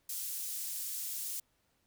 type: high-pass noise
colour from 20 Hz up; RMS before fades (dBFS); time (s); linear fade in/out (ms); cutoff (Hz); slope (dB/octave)
pink; -39; 0.09-1.4; 5; 8300; 12
effects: pink hiss -75 dBFS RMS until 1.86 s